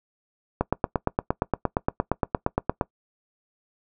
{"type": "click train", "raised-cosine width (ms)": 1, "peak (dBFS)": -7, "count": 20, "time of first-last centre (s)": [0.61, 2.812], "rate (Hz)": 8.63, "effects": ["noise-tail reverb RT60 0.1 s tail -21 dB re dry"]}